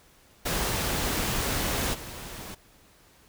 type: noise with level steps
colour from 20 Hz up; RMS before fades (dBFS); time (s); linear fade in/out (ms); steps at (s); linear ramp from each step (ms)
pink; -28 / -40; 0.45-2.55; 10; 1.93; 20
effects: pink hiss -58 dBFS RMS until 3.28 s